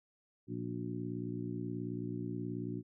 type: harmonic tone with a mistuned harmonic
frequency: 58.6 Hz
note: A#1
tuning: 10 cents sharp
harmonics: 2 / 3 / 4 / 5 / 6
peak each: -42 / -43 / -44 / -42 / -45 dBFS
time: 0.47-2.83 s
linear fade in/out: 50 ms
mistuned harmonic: 6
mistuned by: +51 cents
effects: none